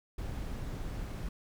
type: noise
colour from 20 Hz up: brown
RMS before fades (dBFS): -38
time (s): 0.18-1.29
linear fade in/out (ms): 5
effects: none